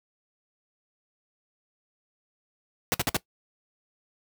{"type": "noise bursts", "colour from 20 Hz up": "pink", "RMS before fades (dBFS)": -24, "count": 4, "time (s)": [2.92, 3.167], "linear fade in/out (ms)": 0, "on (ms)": 22, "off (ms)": 53, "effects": ["noise-tail reverb RT60 0.1 s tail -19 dB re dry", "high-pass 80 Hz 12 dB/octave"]}